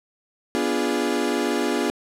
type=chord; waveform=35% pulse; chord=B diminished seventh; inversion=none; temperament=equal; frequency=246.9 / 293.7 / 349.2 / 415.3 Hz; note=B3 / D4 / F4 / Ab4; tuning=0 / 0 / 0 / 0 cents; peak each=-25 dBFS; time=0.55-1.9 s; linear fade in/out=0 ms; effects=low-pass 11000 Hz 12 dB/octave